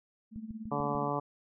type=tone with tremolo; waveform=sine; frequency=220 Hz; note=A3; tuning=in tune; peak=-36 dBFS; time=0.31-1.11 s; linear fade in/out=50 ms; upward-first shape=sine; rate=17 Hz; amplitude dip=75%
type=click train; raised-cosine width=5 ms; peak=-33 dBFS; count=5; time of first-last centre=0.36-0.952 s; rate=6.76 Hz
type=harmonic tone; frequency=144.1 Hz; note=D3; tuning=33 cents flat; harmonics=1 / 2 / 3 / 4 / 5 / 6 / 7 / 8; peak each=-38 / -38 / -38 / -38 / -38 / -38 / -38 / -38 dBFS; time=0.71-1.2 s; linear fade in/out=10 ms
effects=none